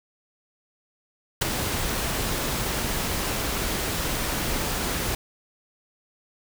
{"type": "noise with ADSR envelope", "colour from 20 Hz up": "pink", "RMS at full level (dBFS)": -19, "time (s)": [1.41, 5.15], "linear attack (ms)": 10, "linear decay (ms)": 13, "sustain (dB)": -8, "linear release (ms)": 3, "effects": []}